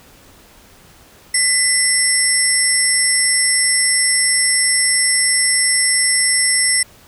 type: tone cluster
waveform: sine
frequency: 1997 / 5390 / 8260 / 10580 Hz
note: B6 / E8 / C9 / E9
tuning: +19 / +38 / -23 / +5 cents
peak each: -18 dBFS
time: 1.34-6.83 s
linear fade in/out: 5 ms
effects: pink hiss -46 dBFS RMS until 7.07 s